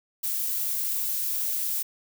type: noise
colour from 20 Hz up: violet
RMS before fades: -28 dBFS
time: 0.23-1.83 s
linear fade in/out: 10 ms
effects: none